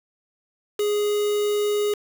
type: tone with quantisation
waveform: triangle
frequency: 415.3 Hz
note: G#4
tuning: in tune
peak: -18 dBFS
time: 0.79-1.94 s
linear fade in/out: 5 ms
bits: 5
effects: none